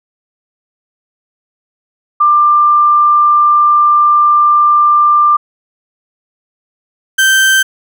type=tone pair in turn; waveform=sine / 35% pulse; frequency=1189 / 1557.7 Hz; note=D6 / G6; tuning=+21 / -11 cents; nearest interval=perfect fourth; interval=468 cents; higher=second; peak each=-5 dBFS; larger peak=neither; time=2.2-5.37 / 7.18-7.63 s; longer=first; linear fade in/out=10 ms; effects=none